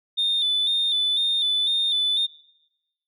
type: tone with vibrato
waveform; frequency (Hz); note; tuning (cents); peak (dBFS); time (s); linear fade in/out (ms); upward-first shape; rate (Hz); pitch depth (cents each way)
sine; 3572; A7; +25; -18; 0.17-2.27; 20; square; 2; 37
effects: noise-tail reverb RT60 1.0 s tail -24 dB re dry + tanh soft clip ceiling -16 dBFS